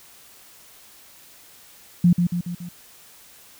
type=tone with echo; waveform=sine; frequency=175 Hz; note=F3; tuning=4 cents sharp; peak=-11 dBFS; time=2.04-2.13 s; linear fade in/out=5 ms; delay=140 ms; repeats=4; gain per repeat=-5 dB; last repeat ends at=2.69 s; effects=white hiss -49 dBFS RMS until 3.59 s